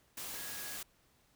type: tone in noise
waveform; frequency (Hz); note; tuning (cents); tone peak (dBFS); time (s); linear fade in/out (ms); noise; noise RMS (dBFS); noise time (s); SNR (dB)
sine; 1661.2; G#6; 0; -51; 0.35-0.77; 5; white; -43; 0.17-0.83; -11
effects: pink hiss -70 dBFS RMS until 1.35 s